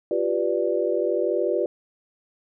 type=chord; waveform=sine; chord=G dominant seventh; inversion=third; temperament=equal with one note detuned; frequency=349.2 / 389.7 / 493.9 / 587.3 Hz; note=F4 / G4 / B4 / D5; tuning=0 / -10 / 0 / 0 cents; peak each=-26 dBFS; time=0.11-1.66 s; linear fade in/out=2 ms; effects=none